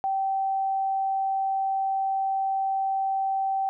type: tone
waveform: sine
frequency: 775 Hz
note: G5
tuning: 20 cents flat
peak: -23 dBFS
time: 0.04-3.69 s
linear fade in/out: 0 ms
effects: none